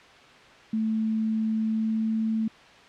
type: tone with pitch glide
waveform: sine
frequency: 220 to 221.3 Hz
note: A3 to A3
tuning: 0 to +10 cents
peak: -23 dBFS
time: 0.73-2.48 s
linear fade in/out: 5 ms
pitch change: +10 cents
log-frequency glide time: 1.64-2.15 s
effects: white hiss -50 dBFS RMS until 2.88 s + low-pass 3000 Hz 12 dB/octave